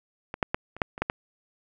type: clicks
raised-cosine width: 0.5 ms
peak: -18 / -8 / -9 / -26 / -6 / -22 / -9 / -10 dBFS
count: 8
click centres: 0.341 / 0.428 / 0.545 / 0.766 / 0.818 / 0.979 / 1.02 / 1.099 s
effects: none